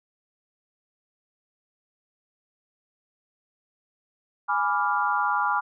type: chord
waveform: sine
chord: G# diminished seventh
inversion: none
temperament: equal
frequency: 830.6 / 987.8 / 1174.7 / 1396.9 Hz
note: G#5 / B5 / D6 / F6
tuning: 0 / 0 / 0 / 0 cents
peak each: -27 dBFS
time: 4.48-5.61 s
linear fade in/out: 20 ms
effects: none